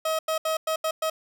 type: tone bursts at uneven times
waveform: 30% pulse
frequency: 636 Hz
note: D#5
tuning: 38 cents sharp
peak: -21 dBFS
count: 6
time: 0.05-0.19 / 0.28-0.38 / 0.45-0.57 / 0.67-0.76 / 0.84-0.91 / 1.02-1.1 s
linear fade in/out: 5 ms
effects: none